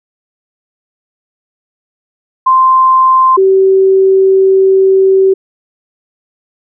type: tone pair in turn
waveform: sine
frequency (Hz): 1043 / 383.5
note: C6 / G4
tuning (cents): -6 / -38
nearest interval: octave + perfect fourth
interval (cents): 1732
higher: first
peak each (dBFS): -4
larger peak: neither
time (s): 2.46-3.37 / 3.37-5.34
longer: second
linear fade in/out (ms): 10
effects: none